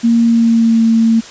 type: tone with pitch glide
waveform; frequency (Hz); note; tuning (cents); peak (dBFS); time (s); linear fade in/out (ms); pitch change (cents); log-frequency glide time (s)
sine; 232.2 to 226.6; A#3 to A#3; -7 to -49; -7; 0.03-1.21; 20; -42; 0.23-0.82
effects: white hiss -33 dBFS RMS until 1.3 s + resampled to 16000 Hz